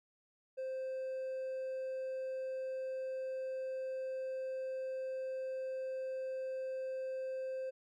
triangle tone with hard clipping, 523.3 Hz, C5, in tune, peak -38 dBFS, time 0.57-7.71 s, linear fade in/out 20 ms, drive 5 dB, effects none

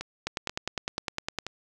two click trains, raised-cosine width 0.2 ms, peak -17 / -12 dBFS, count 4 / 12, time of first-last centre 0.01-1.466 / 0.27-1.387 s, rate 2.06 / 9.85 Hz, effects none

